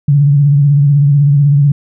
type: tone with vibrato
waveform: sine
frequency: 143.1 Hz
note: D3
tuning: 45 cents flat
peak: -5 dBFS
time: 0.08-1.72 s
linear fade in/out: 5 ms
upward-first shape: triangle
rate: 16 Hz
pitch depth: 73 cents each way
effects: none